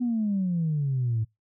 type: exponential sweep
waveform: sine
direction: down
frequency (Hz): 250 to 107.5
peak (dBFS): -22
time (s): 0-1.25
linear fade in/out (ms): 20
effects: noise-tail reverb RT60 0.2 s tail -26 dB re dry + tanh soft clip ceiling -19 dBFS